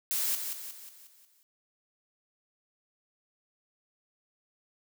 blue noise with echo, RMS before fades -30 dBFS, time 0.11-0.35 s, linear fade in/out 0 ms, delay 180 ms, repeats 6, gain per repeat -6 dB, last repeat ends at 1.43 s, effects none

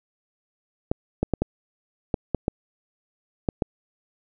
clicks, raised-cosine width 2 ms, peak -8 dBFS, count 9, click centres 0.915 / 1.23 / 1.337 / 1.42 / 2.142 / 2.347 / 2.481 / 3.488 / 3.622 s, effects none

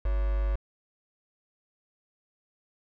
sine tone with quantisation, 50.4 Hz, G1, 49 cents sharp, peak -24 dBFS, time 0.05-0.56 s, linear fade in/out 5 ms, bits 6, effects low-pass 2000 Hz 12 dB/octave

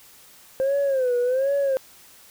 sine tone with vibrato, 523.3 Hz, C5, in tune, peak -17 dBFS, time 0.6-1.77 s, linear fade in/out 0 ms, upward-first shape sine, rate 1.3 Hz, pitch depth 130 cents each way, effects tanh soft clip ceiling -17 dBFS + white hiss -50 dBFS RMS until 2.3 s

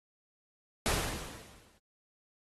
pink noise with exponential decay, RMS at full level -28 dBFS, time 0.86-1.78 s, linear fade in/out 0 ms, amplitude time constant 200 ms, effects AAC 32 kbps

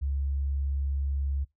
sine tone, 69.3 Hz, C#2, in tune, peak -26 dBFS, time 0.01-1.45 s, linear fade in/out 20 ms, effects noise-tail reverb RT60 0.2 s tail -24 dB re dry

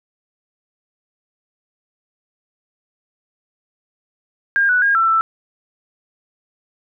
sine tone with pitch steps, 1611 / 1480 / 1624 / 1339 / 1327 Hz, G6 / F#6 / G#6 / E6 / E6, +47 / 0 / -39 / +27 / +11 cents, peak -12 dBFS, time 4.56-5.21 s, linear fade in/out 0 ms, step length 130 ms, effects none

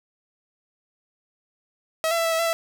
sawtooth tone with pitch steps, 643 / 673 / 664 / 658 / 650 / 670 / 661 Hz, E5 / E5 / E5 / E5 / E5 / E5 / E5, -43 / +36 / +12 / -3 / -24 / +28 / +5 cents, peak -17 dBFS, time 2.04-2.53 s, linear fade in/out 0 ms, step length 70 ms, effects none

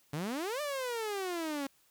sawtooth exponential two-way sweep, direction up then down, 138.59 to 605 to 270.5 Hz, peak -30 dBFS, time 0.13-1.67 s, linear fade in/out 5 ms, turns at 0.61 s, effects white hiss -68 dBFS RMS until 1.9 s

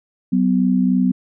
sine tone pair together, 188.03 / 251.4 Hz, F#3 / B3, +28 / +31 cents, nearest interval perfect fourth, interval 503 cents, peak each -16 dBFS, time 0.32-1.12 s, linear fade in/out 10 ms, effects none

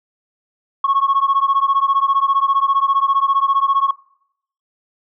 sine beating tone pair, 1093 / 1108 Hz, C#6 / C#6, -25 / -1 cents, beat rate 15 Hz, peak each -15 dBFS, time 0.84-3.91 s, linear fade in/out 5 ms, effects noise-tail reverb RT60 0.7 s tail -21 dB re dry + tanh soft clip ceiling -8 dBFS

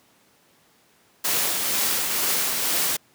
white noise with tremolo, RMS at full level -22 dBFS, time 1.24-2.97 s, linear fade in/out 10 ms, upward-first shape triangle, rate 2.1 Hz, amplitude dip 35%, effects pink hiss -59 dBFS RMS until 3.14 s + high-pass 150 Hz 12 dB/octave

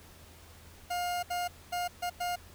40% pulse tone bursts at uneven times, 709 Hz, F5, 26 cents sharp, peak -30 dBFS, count 5, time 0.9-1.23 / 1.3-1.48 / 1.72-1.88 / 2.02-2.1 / 2.2-2.36 s, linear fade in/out 10 ms, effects added 82 Hz sine -56 dBFS peak until 2.54 s + pink hiss -55 dBFS RMS until 2.54 s

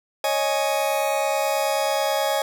40% pulse chord, C# suspended second, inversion none, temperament just, 554.4 / 623.7 / 831.5 Hz, C#5 / D#5 / G#5, 0 / +4 / +2 cents, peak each -24 dBFS, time 0.24-2.42 s, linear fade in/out 2 ms, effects none

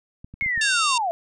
clicks, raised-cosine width 5 ms, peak -27 dBFS, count 5, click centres 0.245 / 0.34 / 0.424 / 0.462 / 0.577 s
sine linear sweep, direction down, 2200 to 649 Hz, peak -21 dBFS, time 0.41-1.11 s, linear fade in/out 0 ms
harmonic tone, 916 Hz, A#5, 31 cents flat, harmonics 3 / 4 / 5 / 6 / 7 / 8 / 9 / 10, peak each -25 / -27 / -29 / -31 / -32 / -33 / -34 / -35 dBFS, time 0.61-0.98 s, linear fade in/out 5 ms
effects none

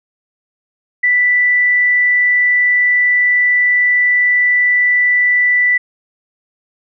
sine tone, 1975.5 Hz, B6, in tune, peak -9 dBFS, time 1.03-5.78 s, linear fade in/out 10 ms, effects none

